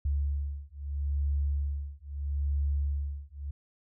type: beating tone pair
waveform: sine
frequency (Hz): 70.8 / 71.57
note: C#2 / D2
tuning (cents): +37 / -44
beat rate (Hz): 0.77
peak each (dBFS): -31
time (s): 0.05-3.51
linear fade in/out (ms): 5
effects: none